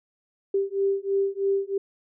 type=beating tone pair; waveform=sine; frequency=392 / 395.1 Hz; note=G4 / G4; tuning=0 / +14 cents; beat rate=3.1 Hz; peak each=-25 dBFS; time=0.54-1.78 s; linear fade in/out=5 ms; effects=none